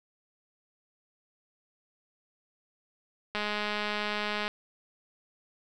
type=click train; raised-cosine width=0.3 ms; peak=-16 dBFS; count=237; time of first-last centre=3.35-4.479 s; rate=209 Hz; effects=none